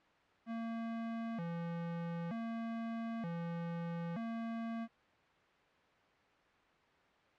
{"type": "tone with vibrato", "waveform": "square", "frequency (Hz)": 196.7, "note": "G3", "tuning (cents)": 6, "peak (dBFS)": -39, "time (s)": [0.46, 4.88], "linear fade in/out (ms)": 50, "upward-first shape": "square", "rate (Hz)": 0.54, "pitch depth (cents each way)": 260, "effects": ["white hiss -67 dBFS RMS until 7.38 s", "low-pass 2000 Hz 12 dB/octave"]}